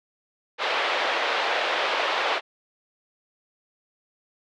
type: band-pass noise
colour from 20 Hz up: pink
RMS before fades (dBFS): -25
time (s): 0.58-2.41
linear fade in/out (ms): 50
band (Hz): 500 to 3700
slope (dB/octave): 24
effects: none